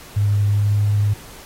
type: tone with pitch glide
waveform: sine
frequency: 102.3 to 103.19 Hz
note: G#2 to G#2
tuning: -26 to -11 cents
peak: -14 dBFS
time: 0.16-1.14 s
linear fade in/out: 10 ms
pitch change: +15 cents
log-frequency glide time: 0.5-0.67 s
effects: pink hiss -41 dBFS RMS until 1.45 s + AAC 48 kbps